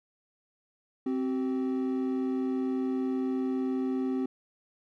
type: tone pair together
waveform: triangle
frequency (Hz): 261.6 / 381.2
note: C4 / G4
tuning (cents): 0 / -48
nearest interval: perfect fifth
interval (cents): 652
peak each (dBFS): -26 / -32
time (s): 1.06-4.26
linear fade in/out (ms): 5
effects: none